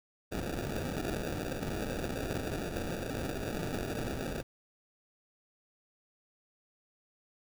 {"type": "noise with sample-and-hold", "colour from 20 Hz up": "blue", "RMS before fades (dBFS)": -36, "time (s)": [0.31, 4.43], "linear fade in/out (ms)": 20, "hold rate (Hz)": 1050, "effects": []}